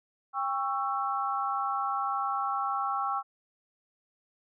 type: chord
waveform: sine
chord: C# diminished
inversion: second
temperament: just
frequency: 798.3 / 1108.7 / 1330.5 Hz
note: G5 / C#6 / E6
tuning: +31 / 0 / +16 cents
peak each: -32 dBFS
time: 0.33-3.23 s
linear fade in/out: 50 ms
effects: none